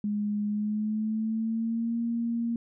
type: tone with pitch glide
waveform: sine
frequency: 207.7 to 233.1 Hz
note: G#3 to A#3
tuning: 0 to 0 cents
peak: -26 dBFS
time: 0.04-2.56 s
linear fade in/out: 2 ms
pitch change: +200 cents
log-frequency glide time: 0.47-1.99 s
effects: none